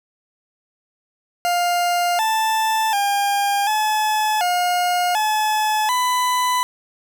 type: tone with pitch steps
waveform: 40% pulse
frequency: 703 / 881 / 805 / 858 / 714 / 858 / 998 Hz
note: F5 / A5 / G5 / A5 / F5 / A5 / B5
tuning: +11 / +2 / +46 / -44 / +38 / -44 / +18 cents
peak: -16 dBFS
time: 1.45-6.63 s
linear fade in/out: 0 ms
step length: 740 ms
effects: none

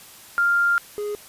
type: tone pair in turn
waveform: sine / triangle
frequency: 1396.9 / 415.3 Hz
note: F6 / G#4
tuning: 0 / 0 cents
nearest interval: octave + major sixth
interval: 2100 cents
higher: first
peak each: -16 / -23 dBFS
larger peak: first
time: 0.38-0.78 / 0.98-1.15 s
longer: first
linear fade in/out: 0 ms
effects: white hiss -45 dBFS RMS until 1.28 s + resampled to 32000 Hz

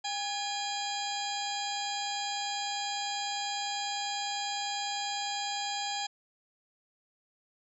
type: harmonic tone with a mistuned harmonic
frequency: 810 Hz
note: G#5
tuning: 43 cents flat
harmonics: 1 / 2 / 3 / 4 / 5 / 6 / 8 / 9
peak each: -35 / -44 / -44 / -39 / -42 / -40 / -48 / -43 dBFS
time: 0.04-6.07 s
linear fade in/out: 10 ms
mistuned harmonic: 2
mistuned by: +70 cents
effects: none

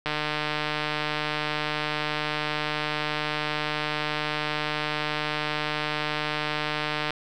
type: click train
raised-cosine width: 0.3 ms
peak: -11 dBFS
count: 1065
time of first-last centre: 0.06-7.106 s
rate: 151 Hz
effects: none

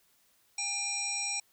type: harmonic tone with a mistuned harmonic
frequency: 803 Hz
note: G5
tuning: 41 cents sharp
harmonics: 1 / 3 / 5 / 7 / 9 / 10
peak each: -44 / -37 / -44 / -35 / -44 / -36 dBFS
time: 0.58-1.4 s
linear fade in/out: 5 ms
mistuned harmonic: 9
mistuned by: -64 cents
effects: white hiss -68 dBFS RMS until 1.52 s

